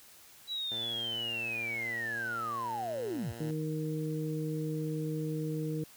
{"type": "linear sweep", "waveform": "sine", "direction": "down", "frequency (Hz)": [3951, 52.9], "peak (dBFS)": -33, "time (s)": [0.47, 3.34], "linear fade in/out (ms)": 50}
{"type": "tone", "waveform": "10% pulse", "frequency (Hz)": 116.6, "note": "A#2", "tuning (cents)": 1, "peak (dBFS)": -35, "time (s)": [0.71, 3.51], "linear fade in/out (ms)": 5}
{"type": "harmonic tone", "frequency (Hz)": 155.56, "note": "D#3", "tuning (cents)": 0, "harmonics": [1, 2, 3], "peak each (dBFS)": [-34, -37, -39], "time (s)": [3.4, 5.84], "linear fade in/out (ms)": 5}
{"effects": ["white hiss -56 dBFS RMS until 5.96 s"]}